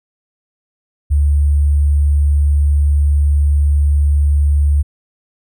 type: tone with sample-and-hold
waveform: sine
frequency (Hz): 72.4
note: D2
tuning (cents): -24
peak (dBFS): -9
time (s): 1.1-4.83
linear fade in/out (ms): 20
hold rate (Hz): 8820
effects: none